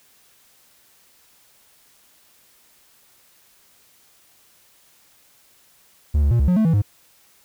triangle tone with pitch steps, 73.9 / 71.7 / 118.4 / 68.9 / 180 / 219.2 / 163.7 / 102.6 Hz, D2 / D2 / A#2 / C#2 / F#3 / A3 / E3 / G#2, +11 / -41 / +27 / -10 / -47 / -6 / -12 / -21 cents, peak -12 dBFS, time 6.14-6.82 s, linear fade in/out 10 ms, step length 85 ms, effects white hiss -56 dBFS RMS until 7.44 s

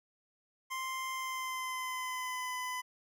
25% pulse tone with pitch glide, 1046.5 to 1006.2 Hz, C6 to B5, 0 to +32 cents, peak -32 dBFS, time 0.7-2.82 s, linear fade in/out 20 ms, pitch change -68 cents, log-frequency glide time 1.13-2.54 s, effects none

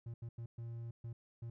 triangle tone bursts at uneven times, 116.54 Hz, A#2, in tune, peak -40 dBFS, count 6, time 0.06-0.14 / 0.22-0.29 / 0.38-0.46 / 0.58-0.91 / 1.04-1.13 / 1.42-1.5 s, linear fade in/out 5 ms, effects none

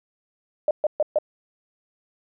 sine tone bursts, 605 Hz, D#5, 49 cents flat, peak -16 dBFS, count 4, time 0.68-1.186 s, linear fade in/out 2 ms, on 29 ms, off 130 ms, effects none

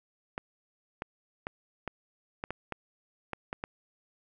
clicks, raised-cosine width 0.5 ms, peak -19 dBFS, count 10, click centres 0.379 / 1.021 / 1.469 / 1.877 / 2.439 / 2.506 / 2.723 / 3.333 / 3.529 / 3.639 s, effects none

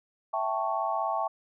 sine chord, A dominant seventh, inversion second, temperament equal, 659.3 / 784 / 880 / 1108.7 Hz, E5 / G5 / A5 / C#6, 0 / 0 / 0 / 0 cents, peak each -32 dBFS, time 0.33-1.28 s, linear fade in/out 10 ms, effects none

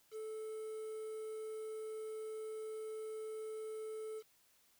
triangle tone with quantisation, 436.2 Hz, A4, 15 cents flat, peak -40 dBFS, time 0.11-4.23 s, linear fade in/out 50 ms, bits 10, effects white hiss -71 dBFS RMS until 4.79 s

